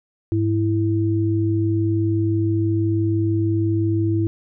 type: tone pair together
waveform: sine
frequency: 103.58 / 329.6 Hz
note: G#2 / E4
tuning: -4 / 0 cents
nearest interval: octave + minor sixth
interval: 2004 cents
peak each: -19 / -20 dBFS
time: 0.32-4.27 s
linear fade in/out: 0 ms
effects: none